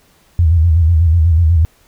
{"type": "tone with vibrato", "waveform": "sine", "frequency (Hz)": 82.41, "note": "E2", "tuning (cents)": 0, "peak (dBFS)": -7, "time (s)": [0.39, 1.65], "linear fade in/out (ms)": 0, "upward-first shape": "square", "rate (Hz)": 8.1, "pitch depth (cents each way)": 83, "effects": ["pink hiss -52 dBFS RMS until 1.87 s"]}